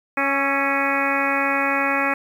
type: harmonic tone with a mistuned harmonic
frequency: 277.2 Hz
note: C#4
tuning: in tune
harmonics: 1 / 2 / 3 / 4 / 5 / 6 / 7 / 8 / 9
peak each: -27 / -27 / -27 / -27 / -27 / -27 / -27 / -27 / -27 dBFS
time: 0.17-2.14 s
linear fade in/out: 5 ms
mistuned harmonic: 5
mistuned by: -38 cents
effects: 8-bit